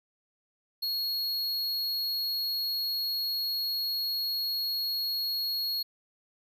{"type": "tone", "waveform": "square", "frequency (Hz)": 4315, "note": "C#8", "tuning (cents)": -47, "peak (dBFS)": -29, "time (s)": [0.82, 5.83], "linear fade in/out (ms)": 10, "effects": []}